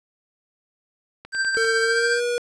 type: click train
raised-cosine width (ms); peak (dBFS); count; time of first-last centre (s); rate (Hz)
0.3; -22; 5; 1.25-1.646; 10.1
type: tone with tremolo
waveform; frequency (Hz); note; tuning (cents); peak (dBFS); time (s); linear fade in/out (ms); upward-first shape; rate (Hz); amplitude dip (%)
square; 1568; G6; 0; -19; 1.32-2.21; 50; triangle; 14; 50
type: tone with pitch glide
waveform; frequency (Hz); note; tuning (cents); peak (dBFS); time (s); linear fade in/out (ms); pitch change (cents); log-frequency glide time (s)
square; 452.3 to 482; A4 to B4; +48 to -42; -22; 1.57-2.38; 0; +110; 1.81-2.22
effects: resampled to 22050 Hz + 9-bit